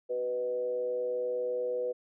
sine tone with frequency modulation, 495.8 Hz, B4, 7 cents sharp, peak -29 dBFS, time 0.09-1.93 s, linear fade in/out 20 ms, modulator 120 Hz, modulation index 0.53, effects none

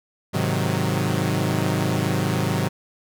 sawtooth chord, Ab dominant seventh, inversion none, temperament equal, 103.83 / 130.81 / 155.56 / 185 Hz, Ab2 / C3 / Eb3 / Gb3, 0 / 0 / 0 / 0 cents, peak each -22 dBFS, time 0.33-2.69 s, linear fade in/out 20 ms, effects none

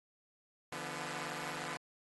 5% pulse chord, B diminished, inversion first, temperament equal with one note detuned, 146.83 / 170.63 / 246.9 Hz, D3 / F3 / B3, 0 / -40 / 0 cents, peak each -33 dBFS, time 0.72-1.77 s, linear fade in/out 2 ms, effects AAC 32 kbps

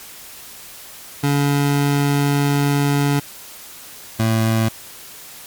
25% pulse tone pair in turn, 142.5 / 111.96 Hz, C#3 / A2, +48 / +31 cents, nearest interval major third, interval 417 cents, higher first, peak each -11 dBFS, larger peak neither, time 1.23-3.2 / 4.19-4.69 s, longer first, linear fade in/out 10 ms, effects white hiss -38 dBFS RMS until 5.46 s + MP3 96 kbps

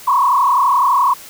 sine tone with frequency modulation, 1046.5 Hz, C6, in tune, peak -10 dBFS, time 0.07-1.14 s, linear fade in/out 10 ms, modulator 31.8 Hz, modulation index 2.7, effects white hiss -37 dBFS RMS until 1.29 s

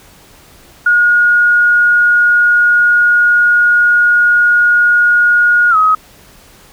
sine tone with pitch glide, 1439 to 1267.3 Hz, F#6 to D#6, -49 to +31 cents, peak -6 dBFS, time 0.86-5.95 s, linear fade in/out 5 ms, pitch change -220 cents, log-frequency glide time 5.7-5.76 s, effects pink hiss -42 dBFS RMS until 6.72 s

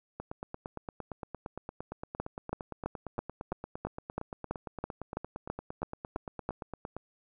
two click trains, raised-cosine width 1 ms, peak -18 / -24 dBFS, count 14 / 60, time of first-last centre 2.2-6.49 / 0.2-6.966 s, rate 3.03 / 8.72 Hz, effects none

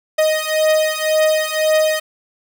45% pulse beating tone pair, 622.3 / 624.2 Hz, D#5 / D#5, 0 / +5 cents, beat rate 1.9 Hz, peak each -17 dBFS, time 0.18-2 s, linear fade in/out 10 ms, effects none

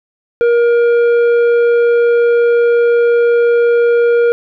sine tone with tanh clipping, 472.8 Hz, A#4, 24 cents sharp, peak -9 dBFS, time 0.41-4.32 s, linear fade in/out 0 ms, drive 8 dB, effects none

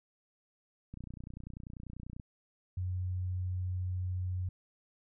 click train, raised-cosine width 5 ms, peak -32 dBFS, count 39, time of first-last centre 0.94-2.198 s, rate 30.2 Hz
sine tone, 91.4 Hz, F#2, 21 cents flat, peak -32 dBFS, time 2.77-4.49 s, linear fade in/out 5 ms
effects none

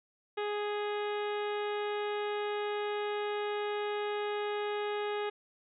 harmonic tone, 415.3 Hz, G#4, in tune, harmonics 1 / 2 / 3 / 4 / 5 / 6 / 7 / 8 / 9, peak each -33 / -39 / -43 / -45 / -47 / -49 / -50 / -51 / -52 dBFS, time 0.37-5.3 s, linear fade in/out 10 ms, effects none

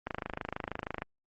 click train, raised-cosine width 0.5 ms, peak -19 dBFS, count 26, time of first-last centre 0.07-1.021 s, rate 26.3 Hz, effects Opus 24 kbps

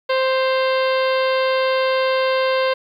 harmonic tone with a mistuned harmonic, 523.3 Hz, C5, in tune, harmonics 1 / 2 / 3 / 4 / 5 / 6 / 7 / 8 / 9, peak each -17 / -23 / -27 / -29 / -31 / -33 / -34 / -35 / -36 dBFS, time 0.09-2.74 s, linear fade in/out 10 ms, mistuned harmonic 5, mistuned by +53 cents, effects 9-bit

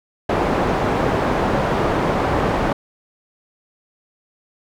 white low-pass noise, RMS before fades -19 dBFS, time 0.29-2.73 s, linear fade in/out 5 ms, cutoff 800 Hz, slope 12 dB/octave, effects none

